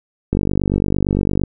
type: click train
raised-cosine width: 3 ms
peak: -4 dBFS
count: 55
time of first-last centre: 0.33-1.437 s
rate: 48.8 Hz
effects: none